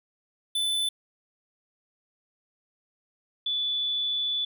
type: tone pair in turn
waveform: square / sine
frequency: 3507 / 3467 Hz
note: A7 / A7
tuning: -6 / -26 cents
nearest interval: unison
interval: 20 cents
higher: first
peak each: -25 dBFS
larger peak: neither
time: 0.55-0.89 / 3.46-4.45 s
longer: second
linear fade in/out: 5 ms
effects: none